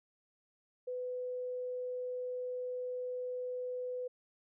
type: tone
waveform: sine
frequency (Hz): 500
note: B4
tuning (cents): +21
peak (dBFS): -36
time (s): 0.87-4.08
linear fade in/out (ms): 10
effects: none